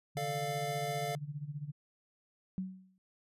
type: tone with tremolo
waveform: sine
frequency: 146.3 Hz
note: D3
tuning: 6 cents flat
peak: -35 dBFS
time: 0.15-1.72 s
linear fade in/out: 20 ms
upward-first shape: sine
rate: 15 Hz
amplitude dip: 80%
type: chord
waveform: square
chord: D minor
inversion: second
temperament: equal with one note detuned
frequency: 440 / 593.1 / 698.5 Hz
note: A4 / D5 / F5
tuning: 0 / +17 / 0 cents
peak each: -42 / -43 / -37 dBFS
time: 0.17-1.15 s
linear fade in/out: 0 ms
type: tone with exponential decay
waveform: sine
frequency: 187.5 Hz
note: F#3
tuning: 23 cents sharp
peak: -31 dBFS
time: 2.58-2.98 s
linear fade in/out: 0 ms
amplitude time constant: 86 ms
effects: resampled to 32000 Hz